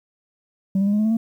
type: tone with pitch steps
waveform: sine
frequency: 192.7 / 198 / 203.5 / 209.1 / 214.8 / 220.7 / 226.8 Hz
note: G3 / G3 / G#3 / G#3 / A3 / A3 / A#3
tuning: -29 / +18 / -35 / +12 / -41 / +5 / -47 cents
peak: -14 dBFS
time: 0.75-1.17 s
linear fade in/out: 5 ms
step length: 60 ms
effects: tanh soft clip ceiling -15 dBFS + 9-bit